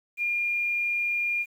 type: tone with quantisation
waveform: sine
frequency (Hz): 2411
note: D7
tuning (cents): +45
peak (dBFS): -24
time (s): 0.17-1.46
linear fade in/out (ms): 50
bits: 9
effects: none